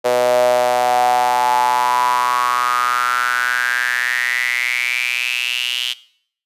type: tone with high-pass filter sweep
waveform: sawtooth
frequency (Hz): 123.47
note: B2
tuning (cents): 0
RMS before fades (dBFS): -17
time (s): 0.04-5.94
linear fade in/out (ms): 20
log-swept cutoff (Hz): 550 to 3100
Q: 8.2
effects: noise-tail reverb RT60 0.6 s tail -19 dB re dry + resampled to 32000 Hz